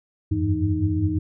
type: tone cluster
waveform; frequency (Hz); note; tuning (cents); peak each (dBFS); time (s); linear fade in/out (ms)
sine; 86.2 / 95.6 / 101.1 / 165.3 / 310.2; F2 / G2 / G#2 / E3 / D#4; -22 / -43 / -46 / +5 / -5; -26 / -25 / -26 / -32 / -24; 0.31-1.19; 10
effects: none

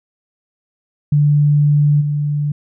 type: tone with level steps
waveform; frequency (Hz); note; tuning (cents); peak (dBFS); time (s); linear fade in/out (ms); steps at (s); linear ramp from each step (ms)
sine; 146.83; D3; 0; -9 / -15; 1.12-2.52; 5; 2; 20
effects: none

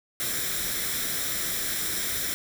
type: noise with comb filter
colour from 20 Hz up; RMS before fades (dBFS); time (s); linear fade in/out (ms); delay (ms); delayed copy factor
white; -29; 0.2-2.34; 0; 0.54; +0.6
effects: none

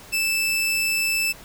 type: tone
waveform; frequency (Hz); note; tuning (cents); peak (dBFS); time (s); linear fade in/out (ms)
sawtooth; 2637; E7; 0; -17; 0.12-1.33; 20
effects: pink hiss -44 dBFS RMS until 1.44 s

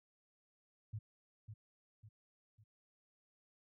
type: tone with echo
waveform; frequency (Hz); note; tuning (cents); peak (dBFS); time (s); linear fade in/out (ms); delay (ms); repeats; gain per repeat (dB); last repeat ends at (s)
sine; 107.6; A2; -38; -40; 0.93-0.99; 10; 550; 3; -7; 2.64
effects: none

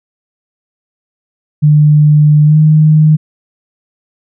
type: tone with pitch glide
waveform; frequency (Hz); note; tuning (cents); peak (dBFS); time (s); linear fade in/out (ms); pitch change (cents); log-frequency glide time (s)
sine; 150 to 154.48; D3 to D#3; +37 to -12; -3; 1.62-3.17; 20; +51; 2.45-2.57
effects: none

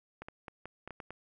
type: clicks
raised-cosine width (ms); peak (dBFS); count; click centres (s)
0.5; -28; 8; 0.22 / 0.285 / 0.482 / 0.656 / 0.876 / 0.907 / 1.002 / 1.106
effects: none

